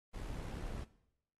brown noise with amplitude modulation, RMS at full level -41 dBFS, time 0.13-0.85 s, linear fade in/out 20 ms, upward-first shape sine, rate 71.2 Hz, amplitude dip 45%, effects noise-tail reverb RT60 0.8 s tail -18 dB re dry + AAC 32 kbps

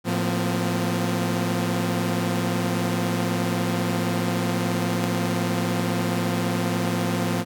sawtooth tone cluster, 111.1 / 175.9 / 232.7 / 256.5 Hz, A2 / F3 / A#3 / C4, +17 / +13 / -3 / -34 cents, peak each -24 / -21 / -28 / -25 dBFS, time 0.04-7.45 s, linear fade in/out 50 ms, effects none

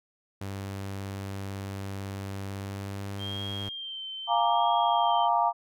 sawtooth tone with pitch glide, 98 to 99.43 Hz, G2 to G2, 0 to +25 cents, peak -30 dBFS, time 0.41-3.69 s, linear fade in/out 5 ms, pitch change +25 cents, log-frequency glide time 2.44-3.07 s
sine tone with vibrato, 3172 Hz, G7, 20 cents sharp, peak -35 dBFS, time 3.18-5.29 s, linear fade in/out 50 ms, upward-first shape sine, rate 0.79 Hz, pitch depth 45 cents each way
sine chord, Bb dominant seventh, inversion second, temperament equal, 698.5 / 830.6 / 932.3 / 1174.7 Hz, F5 / Ab5 / Bb5 / D6, 0 / 0 / 0 / 0 cents, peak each -26 / -29 / -25 / -30 dBFS, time 4.27-5.53 s, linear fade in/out 50 ms
effects none

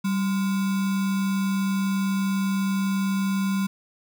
sine tone with sample-and-hold, 194 Hz, G3, 18 cents flat, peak -21 dBFS, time 0.04-3.67 s, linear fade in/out 10 ms, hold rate 1225 Hz, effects none

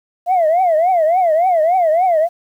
sine tone with vibrato, 683 Hz, F5, 39 cents flat, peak -9 dBFS, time 0.26-2.29 s, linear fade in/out 50 ms, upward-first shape triangle, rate 3.5 Hz, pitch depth 210 cents each way, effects tanh soft clip ceiling -8 dBFS + 8-bit

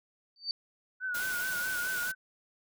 sine tone with exponential growth, 4586 Hz, D8, 42 cents flat, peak -26 dBFS, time 0.36-0.51 s, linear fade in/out 1 ms, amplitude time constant 32 ms
sine tone with vibrato, 1480 Hz, F#6, in tune, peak -31 dBFS, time 1-2.15 s, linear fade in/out 50 ms, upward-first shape sine, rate 4.7 Hz, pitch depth 56 cents each way
white noise, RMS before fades -39 dBFS, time 1.14-2.12 s, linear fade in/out 10 ms
effects none

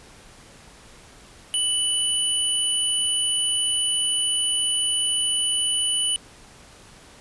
sine tone pair together, 2977 / 9487 Hz, F#7 / D9, +10 / +16 cents, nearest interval octave + minor sixth, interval 2006 cents, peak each -22 / -24 dBFS, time 1.54-6.16 s, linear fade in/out 0 ms, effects pink hiss -48 dBFS RMS until 7.2 s + resampled to 24000 Hz

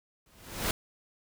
pink noise with exponential growth, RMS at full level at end -26 dBFS, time 0.26-0.71 s, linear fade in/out 2 ms, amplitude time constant 96 ms, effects none

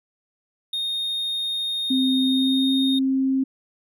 triangle tone, 3694 Hz, A#7, 16 cents flat, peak -22 dBFS, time 0.73-2.99 s, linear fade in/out 5 ms
sine tone with pitch glide, 260.6 to 265.9 Hz, C4 to C4, -7 to +28 cents, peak -18 dBFS, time 1.9-3.44 s, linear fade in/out 10 ms, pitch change +35 cents, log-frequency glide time 2.26-2.71 s
effects none

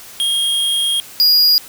square tone pair in turn, 3250 / 4869 Hz, G#7 / D#8, -38 / -38 cents, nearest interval perfect fifth, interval 700 cents, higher second, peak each -15 / -9 dBFS, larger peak second, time 0.2-1 / 1.2-1.58 s, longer first, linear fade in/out 0 ms, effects white hiss -37 dBFS RMS until 1.68 s

